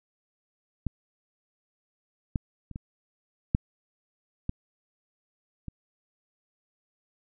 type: clicks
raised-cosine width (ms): 5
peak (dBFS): -16 / -14 / -28 / -23 / -9 / -16 / -24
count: 7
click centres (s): 0.867 / 2.358 / 2.713 / 2.759 / 3.549 / 4.494 / 5.683
effects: none